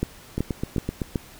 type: two click trains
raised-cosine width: 3 ms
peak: -12 / -10 dBFS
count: 6 / 4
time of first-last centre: 0.38-1.018 / 0.03-1.158 s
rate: 7.84 / 2.66 Hz
effects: pink hiss -47 dBFS RMS until 1.39 s